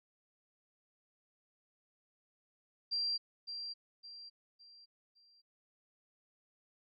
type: tone with echo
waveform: sine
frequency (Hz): 4734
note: D8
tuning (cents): +13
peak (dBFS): -32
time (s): 2.91-3.18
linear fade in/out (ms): 20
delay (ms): 560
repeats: 4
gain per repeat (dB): -8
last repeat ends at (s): 5.42
effects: none